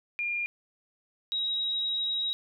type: tone pair in turn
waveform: sine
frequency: 2408 / 3822 Hz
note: D7 / A#7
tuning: +43 / +43 cents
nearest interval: minor sixth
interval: 800 cents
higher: second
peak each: -28 / -27 dBFS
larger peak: second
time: 0.19-0.46 / 1.32-2.33 s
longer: second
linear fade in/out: 0 ms
effects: none